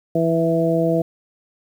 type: harmonic tone with a mistuned harmonic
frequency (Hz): 164.81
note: E3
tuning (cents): 0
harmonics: 1 / 2 / 3 / 4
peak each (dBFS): -21 / -21 / -21 / -21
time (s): 0.15-1.02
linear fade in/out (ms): 5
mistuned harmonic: 1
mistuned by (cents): +15
effects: 8-bit